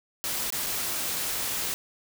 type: noise with dropouts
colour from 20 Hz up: white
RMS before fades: -30 dBFS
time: 0.24-1.74 s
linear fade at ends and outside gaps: 0 ms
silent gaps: 0.503-0.524 / 0.663-0.667 s
effects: none